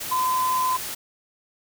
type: tone in noise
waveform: sine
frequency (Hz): 1021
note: C6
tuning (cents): -43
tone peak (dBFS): -20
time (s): 0.11-0.77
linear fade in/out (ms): 10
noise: white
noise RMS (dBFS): -32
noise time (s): 0-0.95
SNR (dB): +9
effects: none